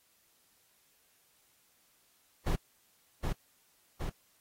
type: noise with echo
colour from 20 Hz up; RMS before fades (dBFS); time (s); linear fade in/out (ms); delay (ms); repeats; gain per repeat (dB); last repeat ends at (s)
brown; -29; 2.46-2.56; 10; 770; 2; -3; 4.1
effects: white hiss -69 dBFS RMS until 4.4 s + AAC 48 kbps